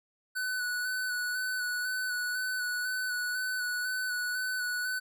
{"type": "tone with vibrato", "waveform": "square", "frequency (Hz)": 1490, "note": "F#6", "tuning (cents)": 12, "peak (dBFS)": -31, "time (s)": [0.35, 5], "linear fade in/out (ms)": 20, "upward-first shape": "square", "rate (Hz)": 2, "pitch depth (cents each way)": 19, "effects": []}